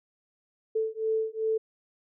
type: beating tone pair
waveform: sine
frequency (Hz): 440 / 442.6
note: A4 / A4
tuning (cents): 0 / +10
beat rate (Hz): 2.6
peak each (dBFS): -29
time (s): 0.75-1.58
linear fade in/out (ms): 10
effects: none